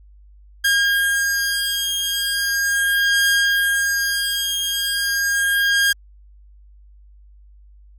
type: beating tone pair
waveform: sawtooth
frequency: 1619 / 1619.38 Hz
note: G#6 / G#6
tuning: -45 / -44 cents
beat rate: 0.38 Hz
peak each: -16 / -17 dBFS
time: 0.64-5.93 s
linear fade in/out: 10 ms
effects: added 50 Hz sine -44 dBFS peak until 7.98 s + AAC 64 kbps